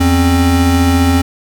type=tone pair together; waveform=square; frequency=84.2 / 267.3 Hz; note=E2 / C4; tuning=+37 / +37 cents; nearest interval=octave + minor sixth; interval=2000 cents; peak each=-12 dBFS; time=0-1.22 s; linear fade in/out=10 ms; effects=none